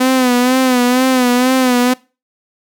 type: tone with vibrato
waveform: sawtooth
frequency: 252.7 Hz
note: B3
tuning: 40 cents sharp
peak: -6 dBFS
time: 0-1.94 s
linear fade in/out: 10 ms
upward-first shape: sine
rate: 2.1 Hz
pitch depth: 58 cents each way
effects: noise-tail reverb RT60 0.3 s tail -22 dB re dry